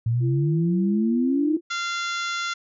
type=exponential sweep; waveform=sine; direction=up; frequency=112.3 to 320 Hz; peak=-19 dBFS; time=0.06-1.57 s; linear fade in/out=5 ms
type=tone; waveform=sine; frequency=338.7 Hz; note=E4; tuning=47 cents sharp; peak=-27 dBFS; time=0.2-1.61 s; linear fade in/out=50 ms
type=harmonic tone; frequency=691 Hz; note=F5; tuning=19 cents flat; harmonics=2 / 3 / 4 / 5 / 6 / 7 / 8 / 9 / 10; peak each=-27 / -33 / -38 / -34 / -38 / -42 / -42 / -42 / -41 dBFS; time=1.7-2.54 s; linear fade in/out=10 ms
effects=none